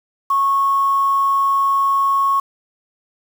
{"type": "tone with quantisation", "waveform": "sine", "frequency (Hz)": 1100, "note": "C#6", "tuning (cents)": -14, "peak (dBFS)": -13, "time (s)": [0.3, 2.4], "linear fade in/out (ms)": 5, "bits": 6, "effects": []}